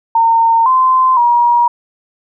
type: tone with pitch steps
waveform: sine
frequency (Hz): 914 / 1034 / 954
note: A#5 / C6 / A#5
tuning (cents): -34 / -21 / +40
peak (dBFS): -7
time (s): 0.15-1.68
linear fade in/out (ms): 5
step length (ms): 510
effects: none